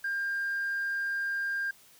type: tone with tanh clipping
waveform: triangle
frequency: 1600 Hz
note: G6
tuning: 35 cents sharp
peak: -29 dBFS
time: 0.04-1.71 s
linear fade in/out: 5 ms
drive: 5 dB
effects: white hiss -58 dBFS RMS until 1.99 s